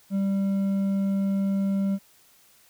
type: tone with hard clipping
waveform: triangle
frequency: 196 Hz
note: G3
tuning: in tune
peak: -23 dBFS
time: 0.1-1.99 s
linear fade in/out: 50 ms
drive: 7 dB
effects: white hiss -58 dBFS RMS until 2.69 s